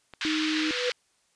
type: click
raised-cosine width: 0.3 ms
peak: -26 dBFS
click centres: 0.137 s
type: band-pass noise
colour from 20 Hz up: white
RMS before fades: -31 dBFS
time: 0.21-0.92 s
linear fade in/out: 2 ms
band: 1300 to 4200 Hz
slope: 24 dB/octave
type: tone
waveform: sine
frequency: 311.1 Hz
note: D#4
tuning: in tune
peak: -26 dBFS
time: 0.25-0.71 s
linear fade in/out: 0 ms
type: tone with exponential growth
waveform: sine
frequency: 493.9 Hz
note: B4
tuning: in tune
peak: -23 dBFS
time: 0.46-0.9 s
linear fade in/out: 5 ms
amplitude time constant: 95 ms
effects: white hiss -68 dBFS RMS until 1.35 s + resampled to 22050 Hz